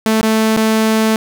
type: tone with dropouts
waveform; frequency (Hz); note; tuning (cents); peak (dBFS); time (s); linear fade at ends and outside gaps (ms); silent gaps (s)
sawtooth; 220; A3; 0; -7; 0.06-1.16; 0; 0.212-0.23 / 0.564-0.572
effects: none